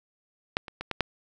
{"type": "clicks", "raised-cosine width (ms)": 0.3, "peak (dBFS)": [-8, -23, -18, -13, -7], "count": 5, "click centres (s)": [0.569, 0.682, 0.81, 0.913, 1.007], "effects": []}